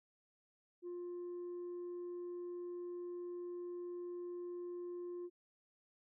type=tone; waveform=sine; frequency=352.3 Hz; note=F4; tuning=15 cents sharp; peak=-40 dBFS; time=0.82-5.3 s; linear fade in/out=50 ms; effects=tanh soft clip ceiling -41 dBFS